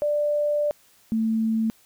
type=tone pair in turn; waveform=sine; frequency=590 / 222.7 Hz; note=D5 / A3; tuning=+8 / +21 cents; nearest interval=octave + perfect fourth; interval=1687 cents; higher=first; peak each=-20 dBFS; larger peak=neither; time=0.02-0.71 / 1.12-1.7 s; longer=first; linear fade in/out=0 ms; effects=white hiss -58 dBFS RMS until 1.85 s